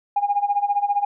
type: tone with tremolo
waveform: sine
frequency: 814 Hz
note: G#5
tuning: 35 cents flat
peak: -14 dBFS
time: 0.16-1.05 s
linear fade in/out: 5 ms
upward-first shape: sine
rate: 15 Hz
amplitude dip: 85%
effects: tanh soft clip ceiling -10 dBFS